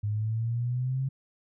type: exponential sweep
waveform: sine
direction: up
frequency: 103.1 to 135.6 Hz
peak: -26 dBFS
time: 0.03-1.09 s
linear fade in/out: 10 ms
effects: none